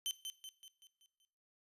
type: tone with echo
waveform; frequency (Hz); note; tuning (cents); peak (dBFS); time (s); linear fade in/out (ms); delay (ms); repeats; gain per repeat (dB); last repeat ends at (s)
sawtooth; 3077; G7; -33; -32; 0.06-0.11; 0; 190; 6; -6; 1.25
effects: noise-tail reverb RT60 0.5 s tail -17 dB re dry + resampled to 32000 Hz